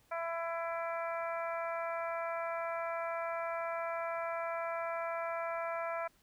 harmonic tone, 334 Hz, E4, 23 cents sharp, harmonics 2 / 3 / 4 / 5 / 6 / 7, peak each -37 / -42 / -41 / -48 / -50 / -47 dBFS, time 0.11-6.08 s, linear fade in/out 10 ms, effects pink hiss -69 dBFS RMS until 6.22 s

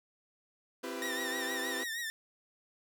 sawtooth chord, C major seventh, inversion none, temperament equal with one note detuned, 261.6 / 337.3 / 392 / 493.9 Hz, C4 / E4 / G4 / B4, 0 / +40 / 0 / 0 cents, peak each -39 dBFS, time 0.83-1.84 s, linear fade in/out 10 ms
sawtooth tone with vibrato, 1846 Hz, A#6, 17 cents flat, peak -32 dBFS, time 1.02-2.1 s, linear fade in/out 0 ms, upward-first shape triangle, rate 6.4 Hz, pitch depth 86 cents each way
effects none

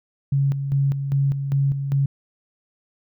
sine tone with tremolo, 138.59 Hz, C#3, in tune, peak -16 dBFS, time 0.32-2.06 s, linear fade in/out 5 ms, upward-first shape square, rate 2.5 Hz, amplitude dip 55%, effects none

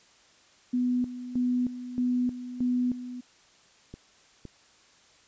sine tone with tremolo, 248 Hz, B3, 7 cents sharp, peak -23 dBFS, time 0.73-3.21 s, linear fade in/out 10 ms, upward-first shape square, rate 1.6 Hz, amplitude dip 75%
clicks, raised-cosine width 3 ms, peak -28 dBFS, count 2, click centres 3.94 / 4.453 s
effects white hiss -59 dBFS RMS until 5.27 s + resampled to 16000 Hz

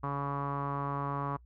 sawtooth tone with low-pass filter, 140.9 Hz, C#3, 29 cents sharp, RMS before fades -34 dBFS, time 0.03-1.37 s, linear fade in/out 10 ms, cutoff 1100 Hz, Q 7.2, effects noise-tail reverb RT60 0.1 s tail -25 dB re dry + added 60 Hz sine -54 dBFS peak until 1.45 s

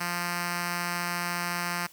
5% pulse tone with notch filter, 174.61 Hz, F3, in tune, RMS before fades -31 dBFS, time 0-1.87 s, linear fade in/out 10 ms, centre 440 Hz, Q 0.72, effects white hiss -54 dBFS RMS until 1.92 s

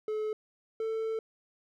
triangle tone pair in turn, 430 / 444.6 Hz, A4 / A4, -40 / +18 cents, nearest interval minor second, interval 58 cents, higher second, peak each -28 dBFS, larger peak neither, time 0.08-0.33 / 0.8-1.19 s, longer second, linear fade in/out 2 ms, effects none

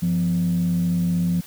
sine tone with frequency modulation, 174.61 Hz, F3, in tune, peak -17 dBFS, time 0.02-1.41 s, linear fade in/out 10 ms, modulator 75.9 Hz, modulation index 0.39, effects tanh soft clip ceiling -14 dBFS + white hiss -44 dBFS RMS until 1.46 s

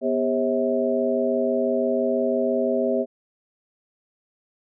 sine tone cluster, 246.8 / 401.3 / 538 / 644 Hz, B3 / G4 / C5 / E5, -1 / +41 / +48 / -41 cents, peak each -25 dBFS, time 0.01-3.06 s, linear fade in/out 50 ms, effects none

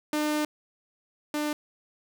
sawtooth tone pair in turn, 301.5 / 298.7 Hz, D4 / D4, +46 / +29 cents, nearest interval unison, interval 17 cents, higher first, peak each -21 / -23 dBFS, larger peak first, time 0.13-0.45 / 1.34-1.53 s, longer first, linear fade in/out 2 ms, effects none

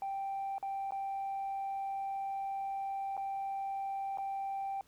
sine tone with dropouts, 784 Hz, G5, in tune, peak -33 dBFS, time 0.02-4.81 s, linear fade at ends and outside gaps 1 ms, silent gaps 0.582-0.627 / 0.908-0.921 / 3.168-3.176 / 4.174-4.184 s, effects tanh soft clip ceiling -32 dBFS + pink hiss -68 dBFS RMS until 4.87 s

